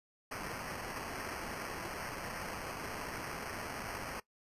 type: noise with sample-and-hold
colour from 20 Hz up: white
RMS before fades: -42 dBFS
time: 0.31-4.2 s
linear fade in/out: 5 ms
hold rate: 3675 Hz
effects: noise-tail reverb RT60 0.1 s tail -19 dB re dry + resampled to 32000 Hz